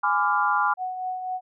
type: chord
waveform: sine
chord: G# diminished seventh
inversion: none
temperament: equal with one note detuned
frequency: 830.6 / 1009.1 / 1174.7 / 1396.9 Hz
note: G#5 / B5 / D6 / F6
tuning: 0 / +37 / 0 / 0 cents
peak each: -25 dBFS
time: 0.03-0.74 s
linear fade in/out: 10 ms
type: tone with tremolo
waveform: sine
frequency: 740 Hz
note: F#5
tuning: in tune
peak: -25 dBFS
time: 0.77-1.41 s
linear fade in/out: 50 ms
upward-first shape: triangle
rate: 4 Hz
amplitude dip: 50%
effects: none